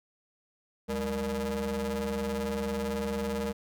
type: ring-modulated tone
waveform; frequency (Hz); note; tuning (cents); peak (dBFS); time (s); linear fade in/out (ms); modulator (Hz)
35% pulse; 130.81; C3; 0; -25; 0.88-3.53; 20; 336
effects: none